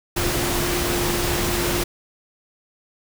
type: tone in noise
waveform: sine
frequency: 350.4 Hz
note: F4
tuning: 6 cents sharp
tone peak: -26 dBFS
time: 0.16-1.84 s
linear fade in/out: 10 ms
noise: pink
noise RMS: -23 dBFS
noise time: 0.16-1.84 s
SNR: -6 dB
effects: none